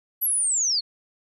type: linear sweep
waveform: sine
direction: down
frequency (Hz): 11940 to 4186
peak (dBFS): -20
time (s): 0.21-0.81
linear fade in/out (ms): 20
effects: none